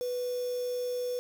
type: tone with quantisation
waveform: sine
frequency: 493.9 Hz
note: B4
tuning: in tune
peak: -30 dBFS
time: 0.01-1.19 s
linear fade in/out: 0 ms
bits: 7
effects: none